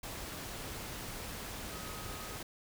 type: tone in noise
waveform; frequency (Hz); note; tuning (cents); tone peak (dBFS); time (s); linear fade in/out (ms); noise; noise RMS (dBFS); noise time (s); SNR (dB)
sine; 1264; D#6; +27; -51; 1.72-2.37; 5; pink; -43; 0.03-2.43; -11
effects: none